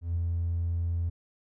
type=tone with ADSR envelope; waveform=triangle; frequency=85 Hz; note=F2; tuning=46 cents flat; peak=-21 dBFS; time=0.01-1.1 s; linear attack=150 ms; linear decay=10 ms; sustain=-2 dB; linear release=16 ms; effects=tanh soft clip ceiling -23 dBFS